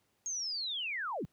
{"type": "linear sweep", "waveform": "sine", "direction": "down", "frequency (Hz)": [6590, 123], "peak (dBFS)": -34, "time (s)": [0.26, 1.25], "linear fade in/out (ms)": 0, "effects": ["pink hiss -75 dBFS RMS until 1.32 s", "high-pass 80 Hz 12 dB/octave"]}